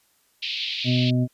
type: band-pass noise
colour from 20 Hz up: white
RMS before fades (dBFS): -29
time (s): 0.42-1.11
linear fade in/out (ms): 10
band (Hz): 2400 to 4300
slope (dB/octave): 48
type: harmonic tone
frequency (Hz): 124.9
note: B2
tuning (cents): +20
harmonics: 1 / 2 / 3 / 5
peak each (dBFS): -20 / -22 / -36 / -33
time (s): 0.84-1.28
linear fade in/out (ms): 50
effects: white hiss -64 dBFS RMS until 1.33 s + resampled to 32000 Hz